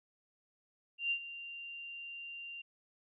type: tone with ADSR envelope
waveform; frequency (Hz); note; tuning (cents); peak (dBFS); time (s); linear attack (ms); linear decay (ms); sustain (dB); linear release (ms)
sine; 2779; F7; -9; -29; 0.98-2.62; 130; 76; -14; 10
effects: none